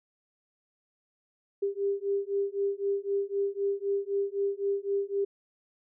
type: beating tone pair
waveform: sine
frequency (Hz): 396.6 / 400.5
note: G4 / G4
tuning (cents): +20 / +37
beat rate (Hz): 3.9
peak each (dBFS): -30 / -30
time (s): 1.62-5.25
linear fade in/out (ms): 10
effects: none